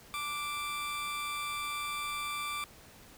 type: tone with amplitude modulation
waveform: 20% pulse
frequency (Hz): 1174.7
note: D6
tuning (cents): 0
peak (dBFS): -28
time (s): 0.14-2.64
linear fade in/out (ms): 0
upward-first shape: sine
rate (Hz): 288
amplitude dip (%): 35
effects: pink hiss -55 dBFS RMS until 3.17 s